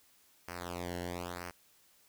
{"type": "tone with flanger", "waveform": "sawtooth", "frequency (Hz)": 88, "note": "F2", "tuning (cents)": 14, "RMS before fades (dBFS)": -41, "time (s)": [0.48, 1.51], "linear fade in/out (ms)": 5, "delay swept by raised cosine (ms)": [0.27, 0.83], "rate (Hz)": 1, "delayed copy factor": -0.9, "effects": ["white hiss -66 dBFS RMS until 2.08 s"]}